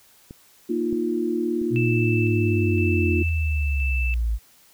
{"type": "clicks", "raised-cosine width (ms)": 3, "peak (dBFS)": [-25, -21, -28], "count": 3, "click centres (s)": [0.309, 0.928, 1.616]}
{"type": "chord", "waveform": "sine", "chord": "Bb suspended fourth", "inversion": "none", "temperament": "just", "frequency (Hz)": [233.1, 310.8, 349.6], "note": ["Bb3", "Eb4", "F4"], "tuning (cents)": [0, -2, 2], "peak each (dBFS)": [-27, -27, -24], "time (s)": [0.69, 3.23], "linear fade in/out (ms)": 10}
{"type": "linear sweep", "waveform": "sine", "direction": "down", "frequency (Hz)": [123.47, 53.3], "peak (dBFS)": -20, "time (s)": [1.7, 4.39], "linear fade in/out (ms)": 50}
{"type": "tone with tremolo", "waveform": "sine", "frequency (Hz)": 2644, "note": "E7", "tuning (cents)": 5, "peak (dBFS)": -27, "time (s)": [1.76, 4.14], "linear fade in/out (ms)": 0, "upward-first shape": "square", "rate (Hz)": 0.98, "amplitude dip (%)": 35}
{"effects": ["white hiss -55 dBFS RMS until 4.73 s"]}